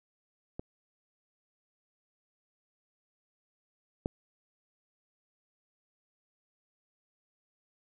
clicks, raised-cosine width 2 ms, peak -24 / -17 dBFS, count 2, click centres 0.595 / 4.059 s, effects none

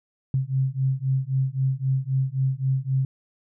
sine beating tone pair, 131.1 / 134.9 Hz, C3 / C#3, +4 / -47 cents, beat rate 3.8 Hz, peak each -24 dBFS, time 0.34-3.05 s, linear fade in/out 2 ms, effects none

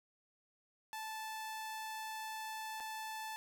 sawtooth tone with dropouts, 876 Hz, A5, 8 cents flat, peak -38 dBFS, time 0.93-3.36 s, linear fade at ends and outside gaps 0 ms, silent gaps 2.801-2.805 s, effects none

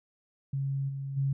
sine tone with level steps, 137.2 Hz, C#3, 17 cents flat, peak -28 / -33 / -25 dBFS, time 0.53-1.33 s, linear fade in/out 5 ms, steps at 0.88 / 1.16 s, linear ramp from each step 20 ms, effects none

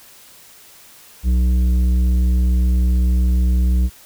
sine tone with tanh clipping, 61.74 Hz, B1, in tune, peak -14 dBFS, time 1.23-3.9 s, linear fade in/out 50 ms, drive 9 dB, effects white hiss -45 dBFS RMS until 4.05 s

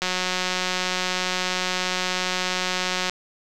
click train, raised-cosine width 0.2 ms, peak -7 dBFS, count 564, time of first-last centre 0.02-3.097 s, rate 183 Hz, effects none

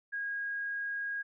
sine tone, 1637 Hz, G#6, 25 cents flat, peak -33 dBFS, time 0.12-1.23 s, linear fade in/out 20 ms, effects none

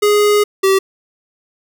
square tone pair in turn, 415.3 / 386 Hz, G#4 / G4, 0 / -27 cents, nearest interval minor second, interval 127 cents, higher first, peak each -10 dBFS, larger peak neither, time 0.02-0.44 / 0.63-0.79 s, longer first, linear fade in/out 10 ms, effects none

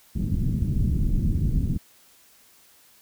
pink low-pass noise, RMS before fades -23 dBFS, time 0.15-1.78 s, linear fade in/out 10 ms, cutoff 230 Hz, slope 24 dB/octave, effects white hiss -56 dBFS RMS until 3.01 s

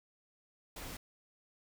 pink noise, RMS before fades -45 dBFS, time 0.76-0.97 s, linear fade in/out 5 ms, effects none

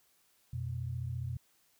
sine tone pair together, 89.1 / 123.8 Hz, F2 / B2, +35 / +5 cents, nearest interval tritone, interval 570 cents, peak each -39 / -36 dBFS, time 0.53-1.37 s, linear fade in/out 5 ms, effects white hiss -70 dBFS RMS until 1.79 s

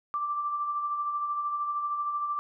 sine tone with tremolo, 1174.7 Hz, D6, in tune, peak -26 dBFS, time 0.14-2.39 s, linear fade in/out 0 ms, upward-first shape sine, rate 13 Hz, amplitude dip 40%, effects none

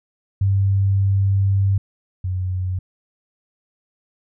sine tone pair in turn, 98 / 92.18 Hz, G2 / F#2, 0 / -6 cents, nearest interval minor second, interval 106 cents, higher first, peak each -14 / -20 dBFS, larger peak first, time 0.41-1.78 / 2.24-2.79 s, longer first, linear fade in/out 5 ms, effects none

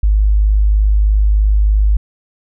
sine tone, 51.6 Hz, G#1, 10 cents flat, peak -8 dBFS, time 0.03-1.97 s, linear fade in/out 5 ms, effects none

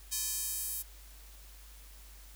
square tone with high-pass filter sweep, 347.8 Hz, F4, 7 cents flat, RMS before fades -36 dBFS, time 0.11-0.83 s, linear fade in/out 20 ms, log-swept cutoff 6400 to 11000 Hz, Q 1.1, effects added 50 Hz sine -51 dBFS peak until 2.35 s + white hiss -57 dBFS RMS until 2.35 s

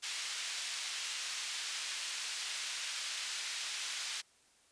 pink band-pass noise, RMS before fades -40 dBFS, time 0.02-4.22 s, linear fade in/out 20 ms, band 2500 to 7100 Hz, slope 12 dB/octave, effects white hiss -67 dBFS RMS until 4.71 s + resampled to 22050 Hz

